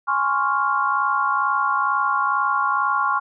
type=chord; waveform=sine; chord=Db major seventh; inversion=second; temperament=equal; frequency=830.6 / 1046.5 / 1108.7 / 1396.9 Hz; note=Ab5 / C6 / Db6 / F6; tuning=0 / 0 / 0 / 0 cents; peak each=-26 / -25 / -21 / -23 dBFS; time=0.07-3.2 s; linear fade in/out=20 ms; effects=none